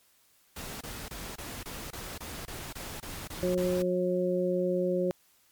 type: noise bursts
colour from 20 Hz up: pink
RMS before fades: -40 dBFS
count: 12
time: 0.56-3.824 s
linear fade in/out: 5 ms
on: 250 ms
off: 24 ms
type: harmonic tone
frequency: 180.9 Hz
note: F#3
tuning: 39 cents flat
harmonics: 1 / 2 / 3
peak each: -31 / -29 / -29 dBFS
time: 3.43-5.11 s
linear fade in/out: 0 ms
effects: white hiss -65 dBFS RMS until 5.51 s + MP3 96 kbps